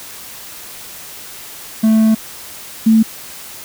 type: tone pair in turn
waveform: triangle / sine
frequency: 220 / 222 Hz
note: A3 / A3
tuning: 0 / +16 cents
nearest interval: unison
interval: 16 cents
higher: second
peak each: -6 dBFS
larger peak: neither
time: 1.83-2.15 / 2.86-3.03 s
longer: first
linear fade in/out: 10 ms
effects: white hiss -33 dBFS RMS until 3.64 s